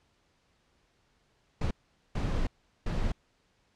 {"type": "noise bursts at uneven times", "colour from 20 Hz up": "brown", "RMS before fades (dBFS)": -29, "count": 3, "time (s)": [[1.61, 1.71], [2.15, 2.47], [2.86, 3.12]], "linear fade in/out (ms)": 5, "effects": ["pink hiss -70 dBFS RMS until 3.75 s", "low-pass 6000 Hz 12 dB/octave"]}